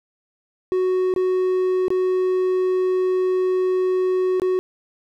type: tone with dropouts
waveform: triangle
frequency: 370 Hz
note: F#4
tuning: in tune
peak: -15 dBFS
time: 0.72-4.59 s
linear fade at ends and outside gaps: 0 ms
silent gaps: 1.139-1.162 / 1.882-1.904 / 4.398-4.419 s
effects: none